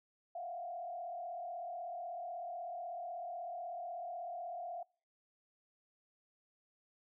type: tone with frequency modulation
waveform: sine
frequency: 698.5 Hz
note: F5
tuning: in tune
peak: -40 dBFS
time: 0.35-4.83 s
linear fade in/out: 5 ms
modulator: 36.2 Hz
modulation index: 1
effects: noise-tail reverb RT60 0.4 s tail -26 dB re dry